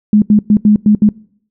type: tone bursts at uneven times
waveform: sine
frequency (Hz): 210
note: G#3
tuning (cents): +19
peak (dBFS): -4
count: 6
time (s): 0.13-0.22 / 0.3-0.39 / 0.5-0.57 / 0.65-0.76 / 0.86-0.95 / 1.02-1.09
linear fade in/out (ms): 2
effects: noise-tail reverb RT60 0.6 s tail -24 dB re dry